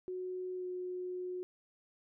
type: tone with pitch glide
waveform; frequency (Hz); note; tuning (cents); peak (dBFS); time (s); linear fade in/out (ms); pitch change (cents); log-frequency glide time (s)
sine; 367.4 to 363.4; F#4 to F#4; -12 to -31; -37; 0.08-1.43; 0; -19; 0.55-0.66
effects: none